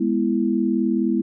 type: chord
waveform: sine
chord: E major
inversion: first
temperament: equal with one note detuned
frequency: 207.7 / 246.9 / 331.3 Hz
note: G#3 / B3 / E4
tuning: 0 / 0 / +9 cents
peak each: -22 dBFS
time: 0-1.22 s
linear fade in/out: 10 ms
effects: none